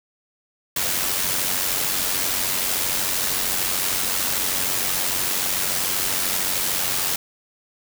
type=noise with amplitude modulation; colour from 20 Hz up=white; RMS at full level=-21 dBFS; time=0.76-7.16 s; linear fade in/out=5 ms; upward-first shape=sine; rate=93.2 Hz; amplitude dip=45%; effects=none